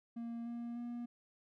triangle tone with pitch steps, 233.1 / 236.1 / 239.1 Hz, A#3 / A#3 / A#3, 0 / +22 / +44 cents, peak -38 dBFS, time 0.16-1.06 s, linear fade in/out 10 ms, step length 300 ms, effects none

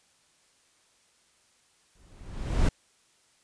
brown noise with exponential growth, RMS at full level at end -20 dBFS, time 1.95-2.69 s, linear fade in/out 5 ms, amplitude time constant 160 ms, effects white hiss -65 dBFS RMS until 3.43 s + resampled to 22050 Hz

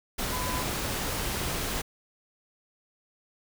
sine tone in noise, 1005 Hz, B5, 30 cents sharp, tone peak -34 dBFS, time 0.32-0.63 s, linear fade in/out 10 ms, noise pink, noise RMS -31 dBFS, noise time 0.18-1.82 s, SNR -6 dB, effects none

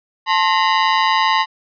sawtooth ring-modulated tone, 972 Hz, B5, 28 cents flat, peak -6 dBFS, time 0.26-1.46 s, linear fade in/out 50 ms, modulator 89.1 Hz, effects resampled to 11025 Hz

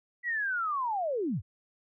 sine linear sweep, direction down, 1975.5 to 65.41 Hz, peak -28 dBFS, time 0.23-1.42 s, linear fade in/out 50 ms, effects none

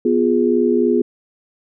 sine chord, F diminished, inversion second, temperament equal with one note detuned, 246.9 / 351.7 / 415.3 Hz, Cb4 / F4 / Ab4, 0 / +12 / 0 cents, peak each -17 dBFS, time 0.05-1.02 s, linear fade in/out 5 ms, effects none

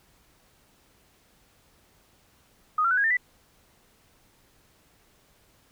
sine tone with pitch steps, 1245 / 1365.5 / 1497.8 / 1642.8 / 1801.9 / 1976.3 Hz, D#6 / F6 / F#6 / G#6 / A6 / B6, +1 / -39 / +21 / -19 / +41 / +1 cents, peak -20 dBFS, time 2.78-3.17 s, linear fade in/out 5 ms, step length 65 ms, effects pink hiss -62 dBFS RMS until 5.71 s

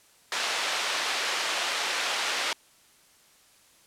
white band-pass noise, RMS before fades -29 dBFS, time 0.32-2.53 s, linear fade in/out 2 ms, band 560 to 3900 Hz, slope 12 dB/octave, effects white hiss -59 dBFS RMS until 3.86 s + low-pass 11000 Hz 12 dB/octave

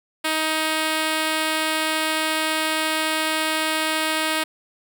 5% pulse tone, 314.5 Hz, D#4, 19 cents sharp, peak -9 dBFS, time 0.24-4.44 s, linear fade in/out 10 ms, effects none

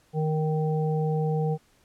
harmonic tone, 155.56 Hz, D#3, in tune, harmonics 1 / 3 / 5, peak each -24 / -29 / -34 dBFS, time 0.13-1.58 s, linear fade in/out 50 ms, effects pink hiss -63 dBFS RMS until 1.84 s + low-pass 12000 Hz 12 dB/octave

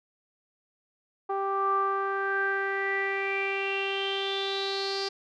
sawtooth tone with low-pass filter sweep, 392 Hz, G4, in tune, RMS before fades -29 dBFS, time 1.29-5.09 s, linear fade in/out 10 ms, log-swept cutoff 980 to 4800 Hz, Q 8.3, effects none

